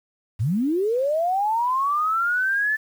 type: linear sweep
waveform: sine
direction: up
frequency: 90.1 to 1760 Hz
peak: -19 dBFS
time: 0.39-2.77 s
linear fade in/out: 20 ms
effects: 8-bit